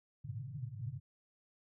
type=band-pass noise; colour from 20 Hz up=white; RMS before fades=-43 dBFS; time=0.24-1 s; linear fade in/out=10 ms; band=100 to 150 Hz; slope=96 dB/octave; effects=none